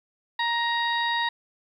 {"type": "harmonic tone with a mistuned harmonic", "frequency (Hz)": 938, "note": "A#5", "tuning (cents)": 11, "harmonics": [1, 2, 3, 4, 5], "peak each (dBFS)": [-26, -27, -41, -30, -42], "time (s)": [0.39, 1.29], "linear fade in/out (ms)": 5, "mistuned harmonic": 4, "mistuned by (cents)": 16, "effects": ["10-bit"]}